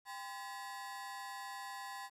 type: ring-modulated tone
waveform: 30% pulse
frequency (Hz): 909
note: A#5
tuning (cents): -44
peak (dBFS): -38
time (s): 0.05-2.1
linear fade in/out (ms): 50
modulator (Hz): 114
effects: resampled to 32000 Hz + 12-bit